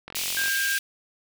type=click train; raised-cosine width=0.3 ms; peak=-21 dBFS; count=19; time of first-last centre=0.08-0.482 s; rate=44.8 Hz
type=high-pass noise; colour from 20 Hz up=pink; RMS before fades=-29 dBFS; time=0.15-0.79 s; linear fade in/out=5 ms; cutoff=2300 Hz; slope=48 dB/octave
type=tone; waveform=sine; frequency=1599 Hz; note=G6; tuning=34 cents sharp; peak=-24 dBFS; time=0.37-0.78 s; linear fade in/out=2 ms
effects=none